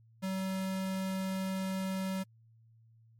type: tone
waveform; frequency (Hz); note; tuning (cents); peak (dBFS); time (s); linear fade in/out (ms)
square; 190; F#3; +46; -33; 0.22-2.24; 20
effects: added 113 Hz sine -59 dBFS peak until 3.19 s + MP3 64 kbps